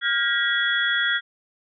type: tone cluster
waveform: sine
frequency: 1409 / 1621 / 1916 / 3353 Hz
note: F6 / G#6 / A#6 / G#7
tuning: +15 / -42 / +47 / +16 cents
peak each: -25 dBFS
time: 0.01-1.21 s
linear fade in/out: 50 ms
effects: none